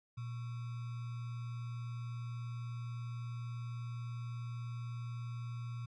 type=tone with sample-and-hold; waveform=sine; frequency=119.1 Hz; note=A#2; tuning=38 cents sharp; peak=-39 dBFS; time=0.17-5.86 s; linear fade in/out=10 ms; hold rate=1225 Hz; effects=low-pass 5000 Hz 12 dB/octave